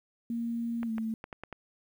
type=tone with pitch glide; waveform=sine; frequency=233.1 to 222.8 Hz; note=A#3 to A3; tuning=0 to +22 cents; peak=-30 dBFS; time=0.3-1.14 s; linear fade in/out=2 ms; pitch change=-78 cents; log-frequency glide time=0.85-0.91 s
type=clicks; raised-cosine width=0.5 ms; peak=-25 dBFS; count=6; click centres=0.831 / 0.982 / 1.241 / 1.328 / 1.436 / 1.527 s
effects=10-bit